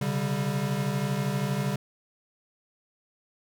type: chord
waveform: square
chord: C suspended second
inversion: none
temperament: equal with one note detuned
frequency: 130.81 / 143.4 / 196 Hz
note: C3 / D3 / G3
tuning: 0 / -41 / 0 cents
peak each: -33 / -30 / -31 dBFS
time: 0.01-1.76 s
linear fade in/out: 5 ms
effects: none